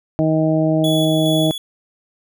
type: harmonic tone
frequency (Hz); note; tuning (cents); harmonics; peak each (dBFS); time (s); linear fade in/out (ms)
157.8; D#3; +25; 1 / 2 / 3 / 4 / 5; -18 / -17 / -28 / -19 / -31; 0.19-1.51; 0
type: tone with tremolo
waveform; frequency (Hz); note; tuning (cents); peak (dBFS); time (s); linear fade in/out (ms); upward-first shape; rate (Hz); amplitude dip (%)
45% pulse; 3392; G#7; +36; -22; 0.84-1.58; 2; square; 2.4; 30
effects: none